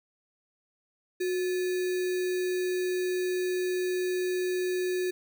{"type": "tone with sample-and-hold", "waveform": "sine", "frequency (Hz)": 364.7, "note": "F#4", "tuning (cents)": -25, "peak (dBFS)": -26, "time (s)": [1.2, 5.11], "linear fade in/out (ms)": 10, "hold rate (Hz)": 2100, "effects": []}